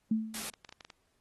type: tone with exponential decay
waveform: sine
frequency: 220 Hz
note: A3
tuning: in tune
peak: -23 dBFS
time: 0.11-0.52 s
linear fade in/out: 5 ms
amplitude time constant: 89 ms
type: noise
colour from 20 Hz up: white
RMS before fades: -39 dBFS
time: 0.34-0.5 s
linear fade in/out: 2 ms
type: clicks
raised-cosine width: 0.2 ms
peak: -31 dBFS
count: 10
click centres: 0.373 / 0.415 / 0.465 / 0.538 / 0.648 / 0.692 / 0.725 / 0.808 / 0.849 / 0.902 s
effects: pink hiss -75 dBFS RMS until 1.2 s + AAC 32 kbps